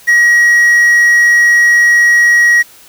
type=tone with quantisation; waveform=triangle; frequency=1902 Hz; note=A#6; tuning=34 cents sharp; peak=-3 dBFS; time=0.07-2.63 s; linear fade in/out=20 ms; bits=5; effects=white hiss -40 dBFS RMS until 2.88 s